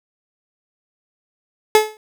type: tone with exponential decay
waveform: 30% pulse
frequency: 430.4 Hz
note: A4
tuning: 38 cents flat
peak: -3 dBFS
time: 1.75-1.97 s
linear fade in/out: 1 ms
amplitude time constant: 46 ms
effects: none